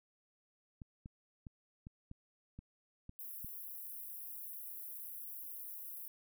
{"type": "clicks", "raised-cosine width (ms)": 5, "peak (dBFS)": -36, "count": 8, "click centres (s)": [0.818, 1.059, 1.468, 1.869, 2.114, 2.59, 3.094, 3.446]}
{"type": "high-pass noise", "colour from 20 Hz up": "white", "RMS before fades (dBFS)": -47, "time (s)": [3.19, 6.08], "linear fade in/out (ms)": 0, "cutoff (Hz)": 11000, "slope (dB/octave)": 48}
{"effects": []}